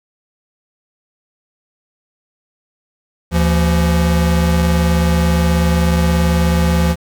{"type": "tone pair together", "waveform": "square", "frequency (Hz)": [75.7, 170.42], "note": ["D#2", "F3"], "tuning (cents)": [-47, -42], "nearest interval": "octave + major second", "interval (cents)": 1405, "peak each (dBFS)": -15, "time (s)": [3.31, 6.96], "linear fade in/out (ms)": 50, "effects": ["8-bit"]}